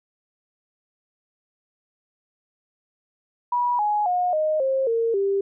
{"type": "tone with pitch steps", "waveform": "sine", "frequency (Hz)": [972, 836.5, 719.8, 619.4, 533.1, 458.7, 394.8], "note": ["B5", "G#5", "F#5", "D#5", "C5", "A#4", "G4"], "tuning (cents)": [-28, 12, -48, -8, 32, -28, 12], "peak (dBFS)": -19, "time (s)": [3.52, 5.41], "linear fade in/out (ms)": 5, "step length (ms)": 270, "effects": []}